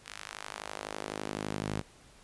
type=tone with high-pass filter sweep; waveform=sawtooth; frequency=51.91 Hz; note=G#1; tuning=in tune; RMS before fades=-39 dBFS; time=0.05-1.82 s; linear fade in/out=20 ms; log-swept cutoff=1900 to 120 Hz; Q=0.91; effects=pink hiss -58 dBFS RMS until 2.23 s + resampled to 24000 Hz